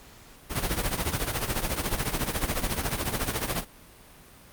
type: noise with tremolo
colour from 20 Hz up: pink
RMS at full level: -25 dBFS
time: 0.49-3.65 s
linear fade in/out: 50 ms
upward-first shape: triangle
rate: 14 Hz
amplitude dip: 80%
effects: pink hiss -51 dBFS RMS until 4.52 s + Opus 48 kbps